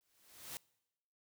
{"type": "noise with exponential growth", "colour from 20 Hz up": "white", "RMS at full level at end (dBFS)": -43, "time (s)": [0.01, 0.57], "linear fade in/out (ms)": 0, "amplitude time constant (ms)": 120, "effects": ["noise-tail reverb RT60 0.9 s tail -24 dB re dry"]}